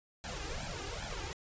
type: noise with flanger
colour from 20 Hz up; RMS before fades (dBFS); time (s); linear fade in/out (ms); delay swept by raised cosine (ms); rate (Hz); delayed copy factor
pink; -40; 0.24-1.33; 0; 1.2 to 2.5; 2.5; +0.95
effects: resampled to 16000 Hz